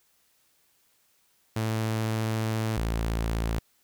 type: tone pair in turn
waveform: sawtooth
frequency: 110.7 / 56.01 Hz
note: A2 / A1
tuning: +11 / +32 cents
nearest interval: octave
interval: 1179 cents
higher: first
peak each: -22 dBFS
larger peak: neither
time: 1.56-2.77 / 2.77-3.59 s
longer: first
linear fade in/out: 5 ms
effects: white hiss -67 dBFS RMS until 3.83 s